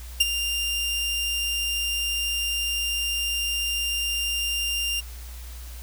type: tone with ADSR envelope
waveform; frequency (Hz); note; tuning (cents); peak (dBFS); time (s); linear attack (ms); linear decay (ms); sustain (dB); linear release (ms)
sawtooth; 2794; F7; 0; -10; 0.2-5.01; 9; 25; -11; 18
effects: added 60 Hz sine -36 dBFS peak until 5.82 s + white hiss -46 dBFS RMS until 5.82 s